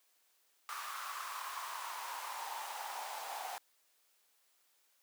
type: noise with high-pass filter sweep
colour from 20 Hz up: pink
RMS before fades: -43 dBFS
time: 0.69-3.58 s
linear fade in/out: 0 ms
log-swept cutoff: 1200 to 760 Hz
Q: 5.7
effects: white hiss -73 dBFS RMS until 5.02 s + high-pass 400 Hz 12 dB/octave